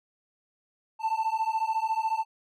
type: beating tone pair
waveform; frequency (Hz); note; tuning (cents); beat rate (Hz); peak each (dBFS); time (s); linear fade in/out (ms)
triangle; 880 / 894; A5 / A5; 0 / +27; 14; -26; 0.99-2.25; 50
effects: tanh soft clip ceiling -16 dBFS